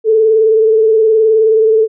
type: tone with vibrato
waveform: sine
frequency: 440 Hz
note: A4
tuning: in tune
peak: -6 dBFS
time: 0.04-1.88 s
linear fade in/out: 50 ms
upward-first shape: sine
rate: 19 Hz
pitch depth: 37 cents each way
effects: none